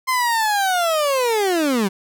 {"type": "linear sweep", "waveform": "30% pulse", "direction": "down", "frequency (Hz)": [1046.5, 183.4], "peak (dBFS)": -14, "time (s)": [0.07, 1.89], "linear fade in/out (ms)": 20, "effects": []}